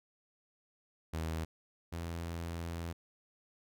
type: tone pair in turn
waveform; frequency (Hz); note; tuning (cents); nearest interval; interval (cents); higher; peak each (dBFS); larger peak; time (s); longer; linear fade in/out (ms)
sawtooth; 80.5 / 84.15; E2 / E2; -41 / +36; minor second; 77; second; -31 / -34; first; 1.13-1.45 / 1.92-2.93; second; 10
effects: none